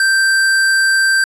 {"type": "tone", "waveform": "square", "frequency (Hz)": 1567, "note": "G6", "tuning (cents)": -1, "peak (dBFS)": -11, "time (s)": [0, 1.24], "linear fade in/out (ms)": 2, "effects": ["resampled to 24000 Hz"]}